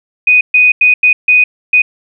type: tone bursts at uneven times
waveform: sine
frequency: 2489 Hz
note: D#7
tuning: in tune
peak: -4 dBFS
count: 6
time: 0.27-0.41 / 0.54-0.72 / 0.81-0.94 / 1.03-1.13 / 1.28-1.44 / 1.73-1.82 s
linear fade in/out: 5 ms
effects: none